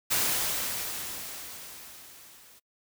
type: noise with level ramp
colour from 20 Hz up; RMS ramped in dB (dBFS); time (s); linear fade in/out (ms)
white; -25 to -55; 0.1-2.6; 20
effects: noise-tail reverb RT60 0.1 s tail -25 dB re dry